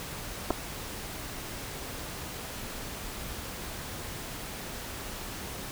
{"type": "clicks", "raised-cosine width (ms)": 1, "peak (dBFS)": -12, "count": 2, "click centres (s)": [0.505, 0.508], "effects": ["pink hiss -39 dBFS RMS until 5.71 s"]}